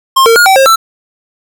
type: tone with pitch steps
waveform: square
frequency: 1064 / 457.7 / 1430 / 769 / 536 / 1333 Hz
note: C6 / A#4 / F6 / G5 / C5 / E6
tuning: +29 / -32 / +41 / -33 / +42 / +19 cents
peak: -4 dBFS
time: 0.16-0.76 s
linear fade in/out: 10 ms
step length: 100 ms
effects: none